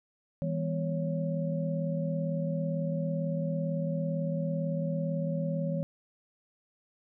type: tone cluster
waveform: sine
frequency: 163.5 / 201.4 / 247.8 / 555 Hz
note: E3 / G3 / B3 / C#5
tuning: -14 / +47 / +6 / +2 cents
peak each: -30 / -38 / -39 / -35 dBFS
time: 0.42-5.83 s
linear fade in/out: 0 ms
effects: none